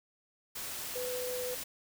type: tone in noise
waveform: sine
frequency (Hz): 499.3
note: B4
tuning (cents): +19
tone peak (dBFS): -35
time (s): 0.95-1.55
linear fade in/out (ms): 10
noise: white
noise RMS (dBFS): -40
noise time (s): 0.55-1.64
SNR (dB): +2
effects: none